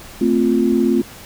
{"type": "chord", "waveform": "sine", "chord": "F major", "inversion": "first", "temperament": "equal with one note detuned", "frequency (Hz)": [223.5, 261.6, 349.2], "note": ["A3", "C4", "F4"], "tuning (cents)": [27, 0, 0], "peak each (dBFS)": -17, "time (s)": [0.21, 1.02], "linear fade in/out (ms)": 5, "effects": ["pink hiss -38 dBFS RMS until 1.25 s"]}